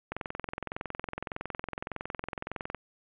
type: click train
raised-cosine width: 0.5 ms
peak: -19 dBFS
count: 58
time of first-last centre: 0.12-2.747 s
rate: 21.7 Hz
effects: resampled to 8000 Hz + 10-bit